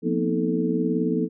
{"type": "tone cluster", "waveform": "sine", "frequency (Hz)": [175.5, 233.6, 252.6, 317.9, 438], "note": ["F3", "A#3", "B3", "D#4", "A4"], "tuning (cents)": [9, 4, 39, 37, -8], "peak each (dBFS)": -27, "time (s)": [0.02, 1.29], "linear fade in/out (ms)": 50, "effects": []}